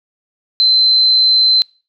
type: tone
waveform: sine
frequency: 4079 Hz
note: C8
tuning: 45 cents flat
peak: -8 dBFS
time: 0.6-1.62 s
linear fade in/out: 0 ms
effects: noise-tail reverb RT60 0.4 s tail -26 dB re dry